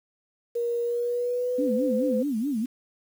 sine tone with pitch glide, 473.2 to 510.1 Hz, A#4 to C5, +26 to -44 cents, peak -24 dBFS, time 0.55-2.23 s, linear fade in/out 10 ms, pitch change +130 cents, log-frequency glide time 0.83-1.89 s
sine tone with vibrato, 251.1 Hz, B3, 29 cents sharp, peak -24 dBFS, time 1.58-2.66 s, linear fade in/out 10 ms, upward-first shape sine, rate 4.7 Hz, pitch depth 280 cents each way
effects 8-bit

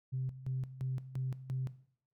sine tone with tremolo, 130.3 Hz, C3, 7 cents flat, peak -32 dBFS, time 0.12-1.73 s, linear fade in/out 20 ms, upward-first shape square, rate 2.9 Hz, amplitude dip 80%, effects noise-tail reverb RT60 0.6 s tail -17 dB re dry + tanh soft clip ceiling -28 dBFS

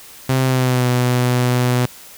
sawtooth tone with pitch glide, 130.81 to 124.26 Hz, C3 to B2, 0 to +11 cents, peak -10 dBFS, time 0.29-1.86 s, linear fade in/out 5 ms, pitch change -89 cents, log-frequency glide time 0.43-0.88 s, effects white hiss -40 dBFS RMS until 2.17 s

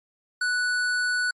triangle tone with hard clipping, 1480 Hz, F#6, in tune, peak -24 dBFS, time 0.41-1.31 s, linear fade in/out 5 ms, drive 16 dB, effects MP3 48 kbps

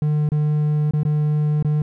triangle tone with dropouts, 150.4 Hz, D3, 42 cents sharp, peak -14 dBFS, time 0.02-1.82 s, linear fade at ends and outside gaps 2 ms, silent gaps 0.29-0.318 / 0.91-0.935 / 1.033-1.051 / 1.626-1.647 s, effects none

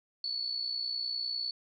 sine tone with amplitude modulation, 4435 Hz, C#8, in tune, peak -29 dBFS, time 0.24-1.51 s, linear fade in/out 2 ms, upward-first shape sine, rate 59.9 Hz, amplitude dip 65%, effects none

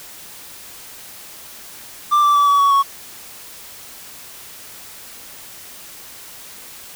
triangle tone with pitch steps, 1182 / 1167.1 / 1152.3 / 1137.8 / 1123.4 / 1109.2 Hz, D6 / D6 / D6 / C#6 / C#6 / C#6, +11 / -11 / -33 / +45 / +23 / +1 cents, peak -9 dBFS, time 2.11-2.83 s, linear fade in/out 20 ms, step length 120 ms, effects white hiss -38 dBFS RMS until 6.95 s

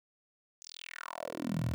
10% pulse tone with high-pass filter sweep, 41.2 Hz, E1, in tune, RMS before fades -38 dBFS, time 0.62-1.74 s, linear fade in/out 0 ms, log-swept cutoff 6400 to 84 Hz, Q 4.6, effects none

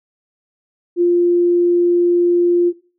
sine tone, 349.2 Hz, F4, in tune, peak -10 dBFS, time 0.96-2.73 s, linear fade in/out 50 ms, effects noise-tail reverb RT60 0.4 s tail -17 dB re dry

